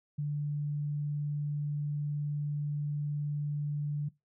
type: tone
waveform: sine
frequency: 146.83 Hz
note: D3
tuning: in tune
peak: -30 dBFS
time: 0.18-4.09 s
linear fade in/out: 10 ms
effects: noise-tail reverb RT60 0.2 s tail -20 dB re dry